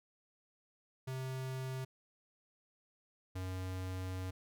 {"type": "tone pair in turn", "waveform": "square", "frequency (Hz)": [130.81, 92.84], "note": ["C3", "F#2"], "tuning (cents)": [0, 6], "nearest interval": "tritone", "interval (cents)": 594, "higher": "first", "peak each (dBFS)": [-39, -39], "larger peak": "neither", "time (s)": [[1.07, 1.85], [3.35, 4.31]], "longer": "second", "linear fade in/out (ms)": 10, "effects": []}